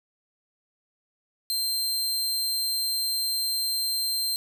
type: tone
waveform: sawtooth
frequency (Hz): 4150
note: C8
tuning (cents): -15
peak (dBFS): -22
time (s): 1.5-4.36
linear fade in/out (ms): 0
effects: none